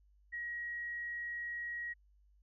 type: tone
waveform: sine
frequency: 1900 Hz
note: A#6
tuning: 33 cents sharp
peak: -38 dBFS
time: 0.32-1.94 s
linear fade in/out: 20 ms
effects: added 50 Hz sine -64 dBFS peak until 2.42 s